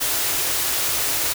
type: band-stop noise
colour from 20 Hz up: white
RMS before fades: -22 dBFS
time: 0-1.34 s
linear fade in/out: 20 ms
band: 150 to 260 Hz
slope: 96 dB/octave
effects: none